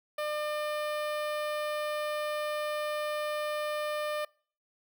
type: tone with notch filter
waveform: sawtooth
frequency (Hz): 600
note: D5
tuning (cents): +37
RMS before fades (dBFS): -33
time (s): 0.18-4.25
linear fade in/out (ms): 5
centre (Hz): 6800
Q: 0.88
effects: noise-tail reverb RT60 0.5 s tail -26 dB re dry